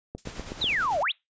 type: click train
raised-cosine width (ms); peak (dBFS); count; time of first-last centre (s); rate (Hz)
2; -21; 5; 0.15-0.643; 8.12
type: noise with exponential decay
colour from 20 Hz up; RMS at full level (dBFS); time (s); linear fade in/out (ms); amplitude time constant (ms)
violet; -40; 0.18-0.32; 1; 29
type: noise with tremolo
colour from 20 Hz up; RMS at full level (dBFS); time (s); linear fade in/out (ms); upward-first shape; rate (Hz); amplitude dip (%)
pink; -39; 0.25-1.03; 5; sine; 9.1; 45
type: exponential two-way sweep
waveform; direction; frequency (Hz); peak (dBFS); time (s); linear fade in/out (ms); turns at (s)
sine; down then up; 4146 to 554.4 to 4146; -23; 0.61-1.12; 10; 1
effects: noise-tail reverb RT60 0.2 s tail -26 dB re dry + resampled to 16000 Hz